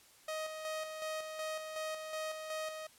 sawtooth tone with tremolo, 627 Hz, D#5, 13 cents sharp, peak -33 dBFS, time 0.28-2.87 s, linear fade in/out 5 ms, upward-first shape square, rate 2.7 Hz, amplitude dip 45%, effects white hiss -62 dBFS RMS until 2.98 s + low-pass 12000 Hz 12 dB/octave

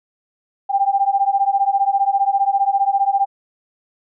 sine beating tone pair, 784 / 799 Hz, G5 / G5, 0 / +33 cents, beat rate 15 Hz, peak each -17 dBFS, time 0.69-3.26 s, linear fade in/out 20 ms, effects none

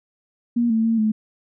sine tone with pitch steps, 237.2 / 223.4 / 226.9 / 216.5 Hz, A#3 / A3 / A#3 / A3, +30 / +27 / -47 / -28 cents, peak -16 dBFS, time 0.56-1.12 s, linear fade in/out 10 ms, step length 140 ms, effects none

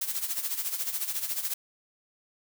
blue noise with tremolo, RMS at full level -29 dBFS, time 0.01-1.54 s, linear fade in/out 5 ms, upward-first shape sine, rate 14 Hz, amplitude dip 70%, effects none

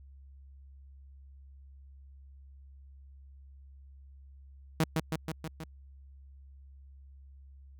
sawtooth tone with echo, 159.3 Hz, D#3, 41 cents sharp, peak -20 dBFS, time 4.8-4.84 s, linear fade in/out 2 ms, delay 160 ms, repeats 5, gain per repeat -3 dB, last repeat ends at 5.64 s, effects added 68 Hz sine -50 dBFS peak until 7.79 s

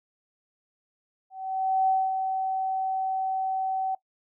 sine tone with ADSR envelope, 762 Hz, G5, 49 cents flat, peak -19 dBFS, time 1.3-3.95 s, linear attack 580 ms, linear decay 230 ms, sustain -6 dB, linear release 5 ms, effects noise-tail reverb RT60 0.1 s tail -20 dB re dry

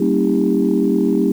sine tone cluster, 193.5 / 230 / 273.5 / 321.2 / 398.4 Hz, G3 / A#3 / C#4 / E4 / G4, -22 / -23 / -23 / -45 / +28 cents, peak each -19 dBFS, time 0-1.32 s, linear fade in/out 5 ms, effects tanh soft clip ceiling -4 dBFS + 7-bit

